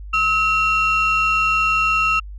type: tone pair together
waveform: sine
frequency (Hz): 1289.8 / 2733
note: E6 / F7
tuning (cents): -38 / -38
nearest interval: octave + minor second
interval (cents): 1300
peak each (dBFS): -16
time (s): 0.13-2.2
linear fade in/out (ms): 10
effects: tanh soft clip ceiling -11 dBFS + added 50 Hz sine -31 dBFS peak until 2.38 s